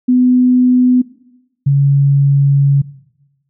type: tone pair in turn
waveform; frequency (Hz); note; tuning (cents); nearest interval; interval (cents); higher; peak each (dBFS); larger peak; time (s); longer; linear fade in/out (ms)
sine; 250.7 / 139.97; B3 / C#3; +26 / +17; minor seventh; 1009; first; -7; neither; 0.08-1.02 / 1.66-2.82; second; 10
effects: noise-tail reverb RT60 1.0 s tail -19 dB re dry